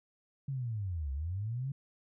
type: linear two-way sweep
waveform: sine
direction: down then up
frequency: 141.1 to 65.41 to 141.1 Hz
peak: -33 dBFS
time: 0.48-1.72 s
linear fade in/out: 5 ms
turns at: 1.12 s
effects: none